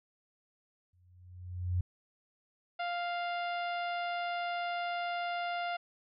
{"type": "tone with exponential growth", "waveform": "sine", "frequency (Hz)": 89.9, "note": "F#2", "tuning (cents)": -49, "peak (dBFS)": -26, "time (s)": [0.93, 1.81], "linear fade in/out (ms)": 5, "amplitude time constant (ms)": 190}
{"type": "harmonic tone", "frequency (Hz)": 698.5, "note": "F5", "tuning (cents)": 0, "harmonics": [1, 2, 3, 4, 5, 6, 7], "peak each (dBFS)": [-34, -40, -44, -46, -50, -56, -56], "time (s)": [2.79, 5.77], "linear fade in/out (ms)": 10}
{"effects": []}